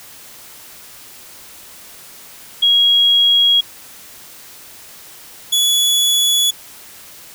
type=tone pair in turn; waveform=sine / sawtooth; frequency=3300 / 3405 Hz; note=G#7 / G#7; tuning=-12 / +42 cents; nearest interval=minor second; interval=54 cents; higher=second; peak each=-9 dBFS; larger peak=neither; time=2.62-3.61 / 5.52-6.51 s; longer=neither; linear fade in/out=10 ms; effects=white hiss -39 dBFS RMS until 7.34 s